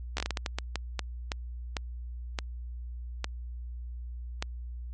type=slowing click train; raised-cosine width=0.2 ms; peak=-13 dBFS; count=16; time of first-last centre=0.17-4.425 s; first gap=13 ms; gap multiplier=1.38; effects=added 60 Hz sine -36 dBFS peak until 4.93 s + MP3 48 kbps